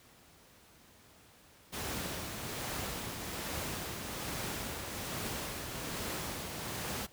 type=noise with tremolo; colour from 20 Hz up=pink; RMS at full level=-37 dBFS; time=1.72-7.07 s; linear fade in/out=20 ms; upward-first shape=triangle; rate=1.2 Hz; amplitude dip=40%; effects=pink hiss -60 dBFS RMS until 7.12 s + high-pass 60 Hz 12 dB/octave